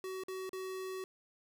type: tone with dropouts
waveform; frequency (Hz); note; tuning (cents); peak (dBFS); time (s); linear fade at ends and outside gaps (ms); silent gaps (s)
square; 376.5; F#4; +30; -40; 0.04-1.04; 1; 0.236-0.283 / 0.493-0.531
effects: 11-bit